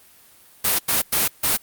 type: noise bursts at uneven times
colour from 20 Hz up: white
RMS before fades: -19 dBFS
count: 4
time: 0.64-0.79 / 0.88-1.02 / 1.12-1.28 / 1.43-1.57 s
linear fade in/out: 10 ms
effects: white hiss -51 dBFS RMS until 1.62 s + Opus 32 kbps